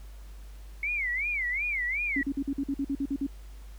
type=tone with vibrato; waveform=sine; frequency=2174 Hz; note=C#7; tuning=34 cents flat; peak=-27 dBFS; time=0.83-2.23 s; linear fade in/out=2 ms; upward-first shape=sine; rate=2.7 Hz; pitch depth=210 cents each way
type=tone bursts; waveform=sine; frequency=277.2 Hz; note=C#4; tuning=in tune; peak=-26 dBFS; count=11; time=2.16-3.267 s; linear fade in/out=5 ms; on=57 ms; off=48 ms
effects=added 50 Hz sine -42 dBFS peak until 3.78 s + pink hiss -58 dBFS RMS until 3.78 s